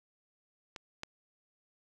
clicks, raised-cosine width 0.2 ms, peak -25 / -21 dBFS, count 2, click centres 0.762 / 1.034 s, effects none

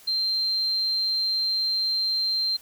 sine tone, 4152 Hz, C8, 14 cents flat, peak -22 dBFS, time 0.07-2.57 s, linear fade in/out 10 ms, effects white hiss -51 dBFS RMS until 2.61 s

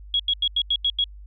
sine tone bursts, 3322 Hz, G#7, in tune, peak -18 dBFS, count 7, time 0.14-1.041 s, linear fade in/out 2 ms, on 55 ms, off 86 ms, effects added 50 Hz sine -39 dBFS peak until 1.26 s

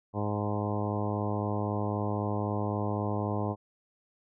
harmonic tone with a mistuned harmonic, 103.83 Hz, G#2, in tune, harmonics 1 / 2 / 3 / 4 / 5 / 6 / 7 / 8 / 9 / 10, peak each -32 / -35 / -37 / -38 / -39 / -40 / -40 / -41 / -42 / -42 dBFS, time 0.13-3.56 s, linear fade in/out 50 ms, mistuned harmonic 8, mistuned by +21 cents, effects none

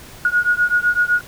sine beating tone pair, 1443 / 1450.9 Hz, F#6 / F#6, -44 / -34 cents, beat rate 7.9 Hz, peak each -17 dBFS, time 0.25-1.21 s, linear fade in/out 2 ms, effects pink hiss -40 dBFS RMS until 1.27 s

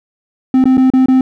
triangle tone with dropouts, 260 Hz, C4, 11 cents flat, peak -4 dBFS, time 0.54-1.21 s, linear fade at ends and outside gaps 2 ms, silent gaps 0.641-0.655 / 0.771-0.778 / 0.902-0.936 / 1.059-1.084 s, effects none

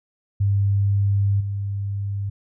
sine tone with level steps, 99.9 Hz, G2, 33 cents sharp, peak -16 / -23 dBFS, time 0.4-2.3 s, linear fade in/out 10 ms, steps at 1.4 s, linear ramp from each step 10 ms, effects none

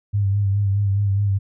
sine tone with vibrato, 100 Hz, G2, 35 cents sharp, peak -16 dBFS, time 0.13-1.39 s, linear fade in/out 20 ms, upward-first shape sine, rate 4.8 Hz, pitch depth 43 cents each way, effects none

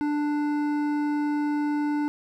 sine tone with hard clipping, 295.1 Hz, D4, 8 cents sharp, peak -25 dBFS, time 0.01-2.08 s, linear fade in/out 0 ms, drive 11 dB, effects none

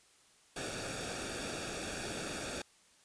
pink noise with comb filter, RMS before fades -40 dBFS, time 0.56-2.62 s, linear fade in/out 5 ms, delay 0.98 ms, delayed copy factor -0.7, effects white hiss -65 dBFS RMS until 3.04 s + resampled to 22050 Hz

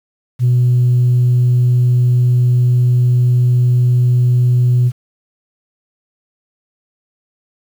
sine tone, 123.47 Hz, B2, in tune, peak -7 dBFS, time 0.39-4.92 s, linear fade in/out 50 ms, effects tanh soft clip ceiling -6 dBFS + 7-bit

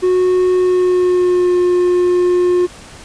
triangle tone with pitch glide, 366.2 to 357.4 Hz, F#4 to F4, -18 to +40 cents, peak -8 dBFS, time 0.02-2.67 s, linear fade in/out 20 ms, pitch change -42 cents, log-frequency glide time 0.54-1.57 s, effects pink hiss -37 dBFS RMS until 3.04 s + resampled to 22050 Hz

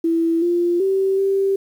sine tone with pitch steps, 331 / 347.4 / 385.9 / 390.7 Hz, E4 / F4 / G4 / G4, +7 / -9 / -27 / -6 cents, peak -15 dBFS, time 0.04-1.56 s, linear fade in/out 5 ms, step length 380 ms, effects 8-bit

